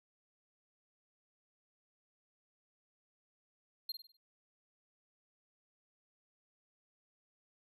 square tone with echo, 4198 Hz, C8, 5 cents sharp, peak -37 dBFS, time 3.89-3.92 s, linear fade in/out 5 ms, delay 50 ms, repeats 5, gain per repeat -7 dB, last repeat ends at 4.17 s, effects none

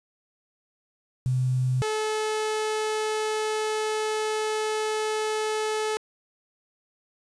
sine / sawtooth tone pair in turn, 127.9 / 431.9 Hz, C3 / A4, -39 / -32 cents, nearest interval octave + major sixth, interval 2107 cents, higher second, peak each -21 dBFS, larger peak neither, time 1.26-1.82 / 1.82-5.97 s, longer second, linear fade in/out 0 ms, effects resampled to 24000 Hz + 8-bit

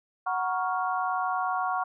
sine chord, Gb major seventh, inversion none, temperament equal with one note detuned, 740 / 948.1 / 1108.7 / 1396.9 Hz, Gb5 / Bb5 / Db6 / F6, 0 / +29 / 0 / 0 cents, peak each -29 / -34 / -30 / -34 dBFS, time 0.26-1.84 s, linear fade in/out 10 ms, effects none

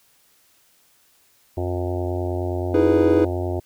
harmonic tone, 89.6 Hz, F2, 45 cents sharp, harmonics 1 / 3 / 4 / 5 / 6 / 7 / 8 / 9 / 10, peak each -25 / -33 / -27 / -38 / -37 / -32 / -36 / -40 / -44 dBFS, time 1.57-3.6 s, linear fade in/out 5 ms
triangle chord, E major seventh, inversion third, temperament equal, 311.1 / 329.6 / 415.3 / 493.9 Hz, D#4 / E4 / G#4 / B4, 0 / 0 / 0 / 0 cents, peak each -18 dBFS, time 2.74-3.25 s, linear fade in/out 5 ms
effects white hiss -59 dBFS RMS until 3.65 s

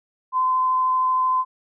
sine tone with vibrato, 1027 Hz, C6, 33 cents flat, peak -17 dBFS, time 0.32-1.45 s, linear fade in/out 50 ms, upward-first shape triangle, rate 13 Hz, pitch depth 9 cents each way, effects none

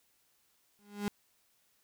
35% pulse tone with exponential growth, 204.8 Hz, G#3, 24 cents flat, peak -27 dBFS, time 0.79-1.08 s, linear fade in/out 0 ms, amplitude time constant 63 ms, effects white hiss -72 dBFS RMS until 1.83 s

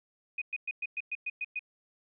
sine tone bursts, 2489 Hz, D#7, in tune, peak -31 dBFS, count 9, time 0.38-1.593 s, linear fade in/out 5 ms, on 37 ms, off 110 ms, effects none

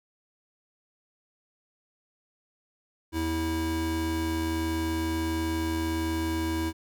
square tone pair together, 81.03 / 324.5 Hz, E2 / E4, -29 / -27 cents, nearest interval 2 octaves, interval 2402 cents, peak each -32 / -29 dBFS, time 3.12-6.73 s, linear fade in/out 50 ms, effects none

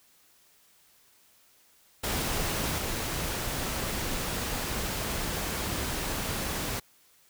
pink noise with level steps, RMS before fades -30 / -32 dBFS, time 2.03-6.8 s, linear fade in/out 10 ms, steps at 2.78 s, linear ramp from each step 10 ms, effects white hiss -62 dBFS RMS until 7.29 s

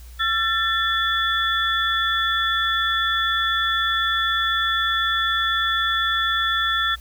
sine tone cluster, 1352 / 1770 / 3440 Hz, E6 / A6 / A7, +43 / +10 / -40 cents, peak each -23 dBFS, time 0.19-6.96 s, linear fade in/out 20 ms, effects added 60 Hz sine -38 dBFS peak until 7 s + white hiss -51 dBFS RMS until 7 s

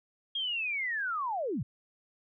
sine linear sweep, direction down, 3277 to 92.4 Hz, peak -30 dBFS, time 0.35-1.63 s, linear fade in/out 5 ms, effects none

